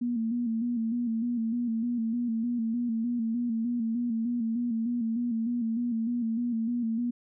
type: tone with vibrato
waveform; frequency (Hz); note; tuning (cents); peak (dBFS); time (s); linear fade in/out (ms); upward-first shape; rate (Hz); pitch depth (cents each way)
sine; 233.1; A#3; 0; -26; 0.01-7.11; 10; square; 3.3; 59
effects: none